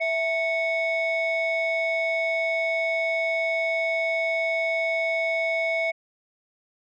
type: tone pair together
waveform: sine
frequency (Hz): 658 / 2213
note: E5 / C#7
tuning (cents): -3 / -3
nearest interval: octave + major sixth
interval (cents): 2100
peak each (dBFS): -23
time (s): 0-5.92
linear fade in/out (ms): 20
effects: tanh soft clip ceiling -19 dBFS